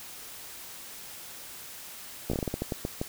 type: slowing click train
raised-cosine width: 2 ms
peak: -16 dBFS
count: 12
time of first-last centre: 2.3-3.015 s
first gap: 15 ms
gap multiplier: 1.27
effects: white hiss -44 dBFS RMS until 3.08 s